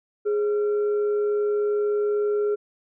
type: tone with frequency modulation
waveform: sine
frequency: 415.3 Hz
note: G#4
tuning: in tune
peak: -20 dBFS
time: 0.25-2.56 s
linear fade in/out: 20 ms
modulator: 953 Hz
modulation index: 0.21
effects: none